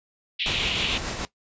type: band-pass noise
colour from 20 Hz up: pink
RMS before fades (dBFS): -27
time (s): 0.39-0.98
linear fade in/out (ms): 10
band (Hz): 2400 to 3800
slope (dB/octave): 48
type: noise with tremolo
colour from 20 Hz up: pink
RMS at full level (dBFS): -29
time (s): 0.46-1.25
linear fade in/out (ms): 0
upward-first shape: sine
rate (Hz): 6.7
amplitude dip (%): 35
effects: noise-tail reverb RT60 0.1 s tail -17 dB re dry + resampled to 16000 Hz